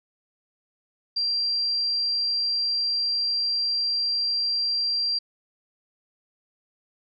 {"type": "tone", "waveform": "sine", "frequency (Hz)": 4733, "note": "D8", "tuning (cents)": 13, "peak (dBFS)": -22, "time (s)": [1.16, 5.19], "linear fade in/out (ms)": 10, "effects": []}